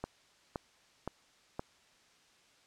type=click train; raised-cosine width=1 ms; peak=-22 dBFS; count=4; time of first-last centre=0.04-1.594 s; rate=1.93 Hz; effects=white hiss -65 dBFS RMS until 2.66 s + low-pass 6000 Hz 12 dB/octave